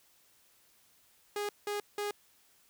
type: tone bursts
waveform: sawtooth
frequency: 412.1 Hz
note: G#4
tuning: 13 cents flat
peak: -29 dBFS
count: 3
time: 1.36-2.11 s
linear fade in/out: 2 ms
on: 130 ms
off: 180 ms
effects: white hiss -66 dBFS RMS until 2.69 s